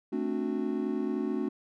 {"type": "chord", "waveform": "triangle", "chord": "D dominant seventh", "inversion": "second", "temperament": "just", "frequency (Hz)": [220.2, 264.3, 293.7, 367.1], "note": ["A3", "C4", "D4", "F#4"], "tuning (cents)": [2, 18, 0, -14], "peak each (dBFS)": -32, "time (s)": [0.12, 1.49], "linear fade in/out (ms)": 10, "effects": []}